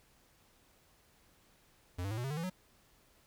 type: tone with pitch steps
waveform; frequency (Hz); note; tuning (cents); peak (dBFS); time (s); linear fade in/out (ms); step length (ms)
square; 89.1 / 98.86 / 109.69 / 121.71 / 135.05 / 149.85 / 166.27 / 184.48; F2 / G2 / A2 / B2 / C#3 / D3 / E3 / F#3; +35 / +15 / -5 / -25 / -45 / +35 / +15 / -5; -36; 1.98-2.5; 10; 65
effects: pink hiss -67 dBFS RMS until 3.26 s